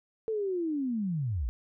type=linear sweep; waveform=sine; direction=down; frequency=451.5 to 49 Hz; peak=-28 dBFS; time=0.28-1.49 s; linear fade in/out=0 ms; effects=none